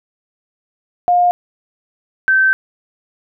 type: tone pair in turn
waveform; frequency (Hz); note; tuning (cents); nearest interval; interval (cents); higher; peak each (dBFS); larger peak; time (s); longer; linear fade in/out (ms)
sine; 710 / 1547.6; F5 / G6; +28 / -23; octave + minor second; 1349; second; -9; neither; 1.08-1.31 / 2.28-2.53; second; 0
effects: none